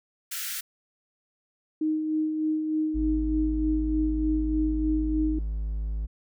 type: high-pass noise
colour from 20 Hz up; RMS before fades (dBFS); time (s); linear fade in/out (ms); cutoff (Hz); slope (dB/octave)
white; -33; 0.31-0.61; 10; 1300; 96
type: tone with tremolo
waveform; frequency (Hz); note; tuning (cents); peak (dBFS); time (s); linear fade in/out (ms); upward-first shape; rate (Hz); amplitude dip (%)
sine; 311.1; D#4; 0; -22; 1.81-5.39; 5; sine; 3.3; 40
type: tone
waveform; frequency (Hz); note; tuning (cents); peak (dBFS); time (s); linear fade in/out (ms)
triangle; 53; G#1; +36; -25; 2.94-6.07; 20
effects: none